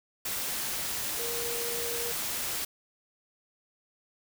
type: tone in noise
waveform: sine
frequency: 471.6 Hz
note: A#4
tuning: 20 cents sharp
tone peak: -36 dBFS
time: 1.19-2.12 s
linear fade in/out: 5 ms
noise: white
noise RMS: -33 dBFS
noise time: 0.25-2.65 s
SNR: -6 dB
effects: none